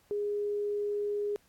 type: tone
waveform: sine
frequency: 412.2 Hz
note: G#4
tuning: 13 cents flat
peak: -29 dBFS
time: 0.11-1.36 s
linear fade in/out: 0 ms
effects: pink hiss -66 dBFS RMS until 1.48 s + AAC 64 kbps